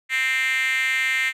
5% pulse tone with high-pass filter, 261.9 Hz, C4, 2 cents sharp, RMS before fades -22 dBFS, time 0.09-1.33 s, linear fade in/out 50 ms, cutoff 2000 Hz, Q 7.6, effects low-pass 12000 Hz 12 dB/octave

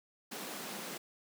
pink high-pass noise, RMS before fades -43 dBFS, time 0.31-0.98 s, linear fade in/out 10 ms, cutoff 170 Hz, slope 48 dB/octave, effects none

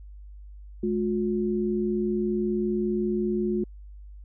sine tone pair together, 212.9 / 358.1 Hz, G#3 / F4, +43 / +43 cents, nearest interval major sixth, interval 900 cents, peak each -26 dBFS, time 0.83-3.64 s, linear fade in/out 5 ms, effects added 50 Hz sine -41 dBFS peak until 4.24 s

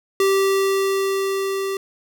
square tone with level ramp, 389.5 Hz, G4, 11 cents flat, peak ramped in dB -15 to -23 dBFS, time 0.2-1.77 s, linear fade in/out 2 ms, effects none

